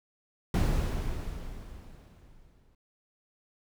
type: noise with exponential decay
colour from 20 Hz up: brown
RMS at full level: -23 dBFS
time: 0.54-2.75 s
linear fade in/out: 2 ms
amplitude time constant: 480 ms
effects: none